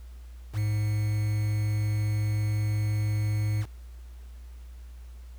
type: tone with quantisation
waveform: triangle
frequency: 105.6 Hz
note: G#2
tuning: 29 cents sharp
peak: -22 dBFS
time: 0.53-3.66 s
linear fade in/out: 50 ms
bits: 7
effects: added 60 Hz sine -41 dBFS peak until 5.38 s + pink hiss -61 dBFS RMS until 5.38 s